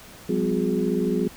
sine tone cluster, 179.6 / 199.9 / 254 / 360.4 / 417.7 Hz, F3 / G3 / B3 / F#4 / G#4, +49 / +34 / +49 / -45 / +10 cents, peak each -27 dBFS, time 0.29-1.28 s, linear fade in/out 5 ms, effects pink hiss -45 dBFS RMS until 1.36 s

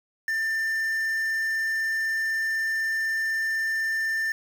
triangle tone with quantisation, 1788 Hz, A6, 27 cents sharp, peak -22 dBFS, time 0.28-4.32 s, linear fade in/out 2 ms, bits 7, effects none

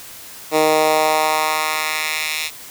10% pulse tone with high-pass filter sweep, 155.56 Hz, D#3, in tune, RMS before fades -18 dBFS, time 0.51-2.51 s, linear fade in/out 50 ms, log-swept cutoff 390 to 2900 Hz, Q 1.4, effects white hiss -37 dBFS RMS until 2.7 s

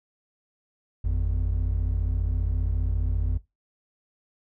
triangle tone pair together, 50.22 / 85.1 Hz, G1 / F2, +43 / -44 cents, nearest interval major sixth, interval 913 cents, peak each -21 / -24 dBFS, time 1.04-3.38 s, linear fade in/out 10 ms, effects noise-tail reverb RT60 0.2 s tail -19 dB re dry + tanh soft clip ceiling -14 dBFS

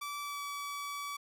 sawtooth tone with pitch glide, 1158 to 1144.7 Hz, D6 to D6, -25 to -45 cents, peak -34 dBFS, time 0.01-1.17 s, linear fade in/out 10 ms, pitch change -20 cents, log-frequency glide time 0.2-0.42 s, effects none

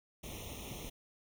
pink noise with comb filter, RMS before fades -45 dBFS, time 0.23-0.9 s, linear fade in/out 10 ms, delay 0.32 ms, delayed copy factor +1, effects none

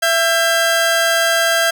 sawtooth tone pair together, 668.3 / 1600 Hz, E5 / G6, +24 / +35 cents, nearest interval octave + minor third, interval 1511 cents, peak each -12 dBFS, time 0.02-1.71 s, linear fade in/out 10 ms, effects none

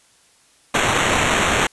white noise with sample-and-hold, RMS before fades -18 dBFS, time 0.74-1.67 s, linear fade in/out 5 ms, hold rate 4900 Hz, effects white hiss -55 dBFS RMS until 1.72 s + resampled to 24000 Hz

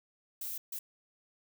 violet noise bursts at uneven times, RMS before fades -39 dBFS, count 2, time 0.41-0.58 / 0.72-0.79 s, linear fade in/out 5 ms, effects none

